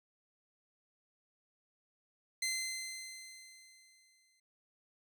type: tone with exponential decay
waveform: 15% pulse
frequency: 2067 Hz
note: C7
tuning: 22 cents flat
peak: -26 dBFS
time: 2.42-4.4 s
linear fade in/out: 5 ms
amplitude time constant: 430 ms
effects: none